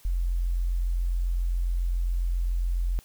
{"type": "tone", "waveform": "sine", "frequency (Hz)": 43.65, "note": "F1", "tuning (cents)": 0, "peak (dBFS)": -23, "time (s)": [0.05, 2.99], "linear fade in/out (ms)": 0, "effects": ["white hiss -56 dBFS RMS until 3.04 s"]}